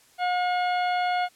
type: harmonic tone with a mistuned harmonic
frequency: 720 Hz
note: F#5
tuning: 47 cents flat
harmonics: 1 / 2 / 3 / 4 / 5 / 6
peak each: -23 / -32 / -34 / -40 / -41 / -43 dBFS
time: 0.18-1.29 s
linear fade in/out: 50 ms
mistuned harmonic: 5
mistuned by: -84 cents
effects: white hiss -58 dBFS RMS until 1.35 s + low-pass 11000 Hz 12 dB/octave